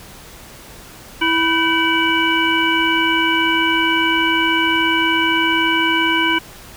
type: harmonic tone with a mistuned harmonic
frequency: 328.3 Hz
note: E4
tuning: 7 cents flat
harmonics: 1 / 3 / 5 / 7 / 9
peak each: -20 / -20 / -20 / -20 / -20 dBFS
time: 1.21-6.39 s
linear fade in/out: 10 ms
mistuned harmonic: 5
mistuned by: -120 cents
effects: pink hiss -39 dBFS RMS until 6.76 s